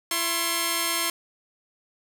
5% pulse tone pair together, 336.5 / 1069.5 Hz, E4 / C6, +36 / +38 cents, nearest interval octave + minor sixth, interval 2002 cents, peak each -17 / -13 dBFS, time 0.11-1.1 s, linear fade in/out 2 ms, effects none

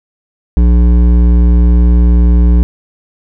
sine tone with hard clipping, 59.4 Hz, A#1, 33 cents sharp, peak -6 dBFS, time 0.57-2.63 s, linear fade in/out 0 ms, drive 11 dB, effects none

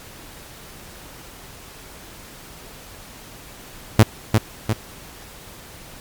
sawtooth tone with echo, 109.2 Hz, A2, 13 cents flat, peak -3 dBFS, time 3.99-4.03 s, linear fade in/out 0 ms, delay 350 ms, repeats 2, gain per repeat -5 dB, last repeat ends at 4.73 s, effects pink hiss -41 dBFS RMS until 6 s + MP3 96 kbps

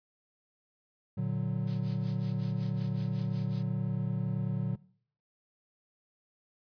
triangle chord, Bb augmented, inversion none, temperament equal, 116.54 / 146.83 / 185 Hz, Bb2 / D3 / F#3, 0 / 0 / 0 cents, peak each -32 dBFS, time 1.17-4.76 s, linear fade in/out 10 ms
blue noise with tremolo, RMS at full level -44 dBFS, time 1.67-3.63 s, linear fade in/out 5 ms, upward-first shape sine, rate 5.4 Hz, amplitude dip 85%
effects noise-tail reverb RT60 0.6 s tail -22 dB re dry + resampled to 11025 Hz

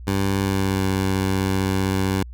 15% pulse tone with pitch glide, 97.7 to 95.63 Hz, G2 to G2, -5 to -42 cents, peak -13 dBFS, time 0.07-2.23 s, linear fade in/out 5 ms, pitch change -37 cents, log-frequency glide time 0.37-0.82 s, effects added 60 Hz sine -34 dBFS peak until 2.33 s

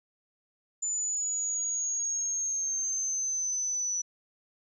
sine exponential sweep, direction down, 7040 to 5920 Hz, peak -28 dBFS, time 0.82-4.02 s, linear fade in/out 10 ms, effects none

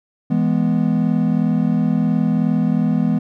triangle chord, E major, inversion none, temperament equal, 164.81 / 207.7 / 246.9 Hz, E3 / G#3 / B3, 0 / 0 / 0 cents, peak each -17 dBFS, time 0.3-3.19 s, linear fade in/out 10 ms, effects none

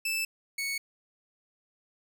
sawtooth tone pair in turn, 2637 / 2217 Hz, E7 / C#7, 0 / 0 cents, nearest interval minor third, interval 300 cents, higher first, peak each -25 / -27 dBFS, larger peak first, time 0.05-0.25 / 0.58-0.78 s, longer neither, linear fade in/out 5 ms, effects none

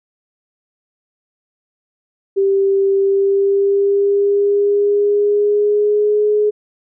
sine tone with pitch glide, 392 to 420.1 Hz, G4 to G#4, 0 to +20 cents, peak -11 dBFS, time 2.36-6.51 s, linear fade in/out 20 ms, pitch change +120 cents, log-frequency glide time 2.97-6.24 s, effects none

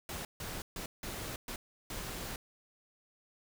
pink noise bursts at uneven times, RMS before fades -41 dBFS, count 6, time 0.09-0.25 / 0.4-0.62 / 0.76-0.86 / 1.03-1.36 / 1.48-1.56 / 1.9-2.36 s, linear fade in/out 2 ms, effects none

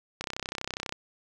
click train, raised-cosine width 0.2 ms, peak -15 dBFS, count 24, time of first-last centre 0.21-0.924 s, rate 32.2 Hz, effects none

